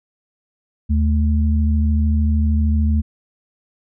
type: tone pair together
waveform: sine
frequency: 77.11 / 218.1 Hz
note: D#2 / A3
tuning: -15 / -15 cents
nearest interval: octave + tritone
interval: 1800 cents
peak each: -14 / -21 dBFS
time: 0.89-3.02 s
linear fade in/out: 20 ms
effects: none